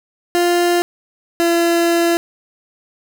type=tone pair in turn; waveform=30% pulse; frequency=349.2 / 339.5 Hz; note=F4 / F4; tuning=0 / -49 cents; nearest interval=unison; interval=49 cents; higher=first; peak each=-10 dBFS; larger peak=neither; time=0.35-0.82 / 1.4-2.17 s; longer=second; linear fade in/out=0 ms; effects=none